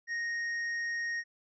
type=tone with tanh clipping; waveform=sine; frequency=1864.7 Hz; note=A#6; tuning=in tune; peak=-33 dBFS; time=0.07-1.24 s; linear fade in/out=50 ms; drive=7 dB; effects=resampled to 16000 Hz